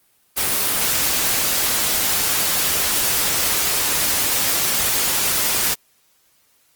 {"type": "noise", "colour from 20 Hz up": "white", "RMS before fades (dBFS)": -19, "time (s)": [0.36, 5.75], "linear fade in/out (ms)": 20, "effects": ["white hiss -60 dBFS RMS until 6.75 s", "Opus 24 kbps"]}